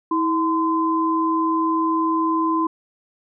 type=tone pair together; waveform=sine; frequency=323.4 / 1026.7 Hz; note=E4 / C6; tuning=-33 / -33 cents; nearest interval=octave + minor sixth; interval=2000 cents; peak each=-20 dBFS; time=0.11-2.67 s; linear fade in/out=5 ms; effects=none